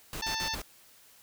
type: noise bursts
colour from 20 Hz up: pink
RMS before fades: -38 dBFS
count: 4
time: 0.13-0.617 s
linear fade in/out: 0 ms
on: 82 ms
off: 53 ms
type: harmonic tone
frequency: 888 Hz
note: A5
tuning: 16 cents sharp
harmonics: 1 / 2 / 3 / 4 / 5 / 6 / 7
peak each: -37 / -38 / -41 / -39 / -37 / -40 / -41 dBFS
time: 0.22-0.55 s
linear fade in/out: 5 ms
effects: white hiss -58 dBFS RMS until 1.22 s